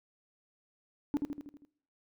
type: tone with echo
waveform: sine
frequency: 288.6 Hz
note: D4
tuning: 30 cents flat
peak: -23 dBFS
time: 1.14-1.17 s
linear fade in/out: 0 ms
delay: 80 ms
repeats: 6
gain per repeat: -5 dB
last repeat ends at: 1.65 s
effects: noise-tail reverb RT60 0.6 s tail -21 dB re dry + tanh soft clip ceiling -25 dBFS